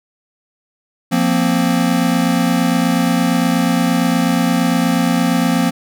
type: chord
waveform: square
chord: F suspended fourth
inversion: none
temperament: equal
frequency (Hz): 174.61 / 233.1 / 261.6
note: F3 / Bb3 / C4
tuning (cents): 0 / 0 / 0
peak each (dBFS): -18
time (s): 1.11-5.71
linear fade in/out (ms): 20
effects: none